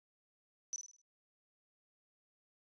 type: tone with echo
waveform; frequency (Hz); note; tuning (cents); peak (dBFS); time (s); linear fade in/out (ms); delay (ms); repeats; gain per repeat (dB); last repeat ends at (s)
sine; 5960; F#8; +12; -36; 0.73-0.76; 0; 51; 5; -7; 1.015
effects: resampled to 24000 Hz